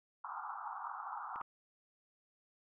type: band-pass noise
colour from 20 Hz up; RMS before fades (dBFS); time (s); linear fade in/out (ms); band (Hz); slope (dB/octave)
pink; -44; 0.24-1.42; 5; 770 to 1400; 96
type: clicks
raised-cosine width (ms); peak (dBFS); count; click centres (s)
0.5; -36; 2; 1.359 / 1.413
effects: none